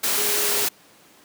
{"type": "tone in noise", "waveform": "sine", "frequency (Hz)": 415.3, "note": "G#4", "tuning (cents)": 0, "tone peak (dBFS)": -30, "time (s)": [0.17, 0.65], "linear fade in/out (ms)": 10, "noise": "white", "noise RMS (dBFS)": -22, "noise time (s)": [0.03, 0.69], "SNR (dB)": -11, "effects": ["pink hiss -52 dBFS RMS until 1.24 s", "high-pass 200 Hz 12 dB/octave"]}